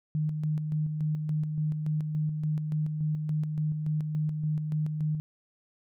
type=tone with tremolo; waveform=sine; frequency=153.3 Hz; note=D#3; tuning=25 cents flat; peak=-25 dBFS; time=0.15-5.2 s; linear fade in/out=0 ms; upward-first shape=square; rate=3.5 Hz; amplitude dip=40%; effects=none